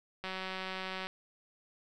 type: click train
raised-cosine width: 0.3 ms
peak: -23 dBFS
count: 157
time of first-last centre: 0.24-1.07 s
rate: 188 Hz
effects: none